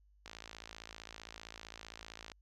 click train, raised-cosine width 0.2 ms, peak -29 dBFS, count 115, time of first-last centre 0.26-2.318 s, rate 55.4 Hz, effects added 50 Hz sine -64 dBFS peak until 2.41 s

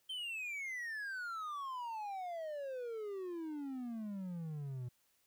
triangle exponential sweep, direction down, 3146 to 120 Hz, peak -38 dBFS, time 0.09-4.89 s, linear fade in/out 10 ms, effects white hiss -75 dBFS RMS until 5.26 s

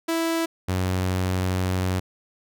sawtooth tone pair in turn, 329.6 / 92.49 Hz, E4 / F#2, 0 / 0 cents, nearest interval octave + minor seventh, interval 2200 cents, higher first, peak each -18 dBFS, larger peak neither, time 0.08-0.46 / 0.68-2 s, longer second, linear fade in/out 10 ms, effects none

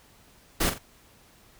pink noise with echo, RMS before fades -24 dBFS, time 0.6-0.7 s, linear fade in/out 10 ms, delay 43 ms, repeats 2, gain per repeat -9 dB, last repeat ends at 0.786 s, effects pink hiss -57 dBFS RMS until 1.59 s

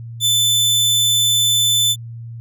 sawtooth tone, 3520 Hz, A7, in tune, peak -10 dBFS, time 0.2-1.96 s, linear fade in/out 50 ms, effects added 116 Hz sine -29 dBFS peak until 2.4 s

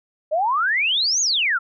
sine exponential two-way sweep, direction up then down, 587.3 to 6800 to 1293 Hz, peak -17 dBFS, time 0.31-1.59 s, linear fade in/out 20 ms, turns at 1.21 s, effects none

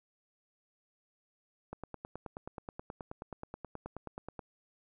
click train, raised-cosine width 1 ms, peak -27 dBFS, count 26, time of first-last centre 1.73-4.392 s, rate 9.39 Hz, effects none

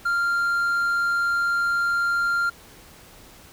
triangle tone, 1392 Hz, F6, 6 cents flat, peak -18 dBFS, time 0.05-2.5 s, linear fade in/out 10 ms, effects pink hiss -48 dBFS RMS until 3.52 s

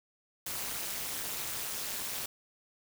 white noise with amplitude modulation, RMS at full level -33 dBFS, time 0.46-2.26 s, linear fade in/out 5 ms, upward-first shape sine, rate 214 Hz, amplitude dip 95%, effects none

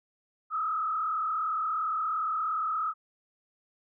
sine tone with frequency modulation, 1277 Hz, D#6, 45 cents sharp, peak -27 dBFS, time 0.5-2.94 s, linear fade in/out 50 ms, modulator 37.2 Hz, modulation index 1.3, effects none

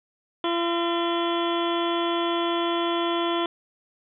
harmonic tone with a mistuned harmonic, 340.7 Hz, F4, 43 cents flat, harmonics 1 / 2 / 3 / 4 / 5 / 6 / 7 / 8 / 9 / 10, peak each -25 / -30 / -29 / -34 / -41 / -42 / -43 / -44 / -35 / -34 dBFS, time 0.44-3.46 s, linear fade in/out 2 ms, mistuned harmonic 5, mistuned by +96 cents, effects none

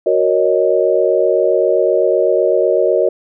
sine chord, D# minor seventh, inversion first, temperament equal, 370 / 466.2 / 554.4 / 622.3 Hz, F#4 / A#4 / C#5 / D#5, 0 / 0 / 0 / 0 cents, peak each -16 dBFS, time 0.06-3.09 s, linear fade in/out 5 ms, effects none

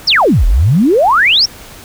sine exponential two-way sweep, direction down then up, 5800 to 37.33 to 5800 Hz, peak -6 dBFS, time 0.07-1.46 s, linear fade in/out 10 ms, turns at 0.46 s, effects pink hiss -34 dBFS RMS until 1.84 s

